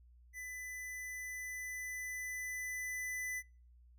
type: tone with level ramp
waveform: square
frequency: 2000 Hz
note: B6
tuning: 21 cents sharp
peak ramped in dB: -44 to -38 dBFS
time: 0.33-3.43 s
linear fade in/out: 50 ms
effects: noise-tail reverb RT60 0.4 s tail -26 dB re dry + added 60 Hz sine -59 dBFS peak until 3.98 s